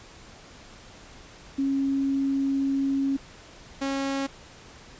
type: tone pair in turn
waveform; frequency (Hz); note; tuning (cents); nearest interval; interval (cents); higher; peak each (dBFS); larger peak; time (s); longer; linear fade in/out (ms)
sine / sawtooth; 273.5 / 273.5; C#4 / C#4; -23 / -23; unison; 0; neither; -22; neither; 1.58-3.17 / 3.81-4.27; first; 10
effects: pink hiss -48 dBFS RMS until 4.99 s + resampled to 16000 Hz